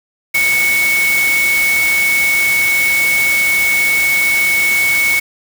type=tone in noise; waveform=sine; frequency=2217 Hz; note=C#7; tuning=in tune; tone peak=-11 dBFS; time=0.34-5.2 s; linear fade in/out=10 ms; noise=white; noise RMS=-21 dBFS; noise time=0.34-5.2 s; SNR=+7 dB; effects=none